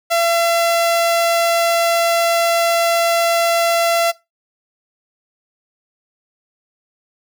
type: tone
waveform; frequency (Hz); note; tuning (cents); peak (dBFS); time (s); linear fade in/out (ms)
sawtooth; 677; E5; +46; -10; 0.1-4.12; 20
effects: noise-tail reverb RT60 0.2 s tail -18 dB re dry